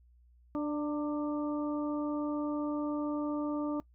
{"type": "harmonic tone with a mistuned harmonic", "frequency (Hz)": 295.7, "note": "D4", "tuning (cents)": 12, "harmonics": [1, 2, 3, 4], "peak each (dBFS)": [-31, -39, -44, -43], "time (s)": [0.55, 3.8], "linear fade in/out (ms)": 0, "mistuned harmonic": 3, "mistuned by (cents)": 40, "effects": ["noise-tail reverb RT60 0.1 s tail -22 dB re dry", "added 60 Hz sine -59 dBFS peak until 3.94 s"]}